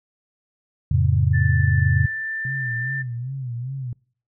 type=chord; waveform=sine; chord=F augmented; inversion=none; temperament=just; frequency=87.31 / 109.13 / 136.42 Hz; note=F2 / A2 / C#3; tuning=0 / -14 / -27 cents; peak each=-19 / -20 / -19 dBFS; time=0.91-2.06 s; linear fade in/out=5 ms
type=tone with pitch glide; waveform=sine; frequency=1760 to 1781.5 Hz; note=A6 to A6; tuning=0 to +21 cents; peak=-25 dBFS; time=1.33-3.03 s; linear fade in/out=20 ms; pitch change=+21 cents; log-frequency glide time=1.83-2.5 s
type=tone with vibrato; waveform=sine; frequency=126.8 Hz; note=B2; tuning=46 cents sharp; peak=-26 dBFS; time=2.45-3.93 s; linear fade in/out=2 ms; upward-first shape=sine; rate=2.5 Hz; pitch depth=130 cents each way
effects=noise-tail reverb RT60 0.5 s tail -26 dB re dry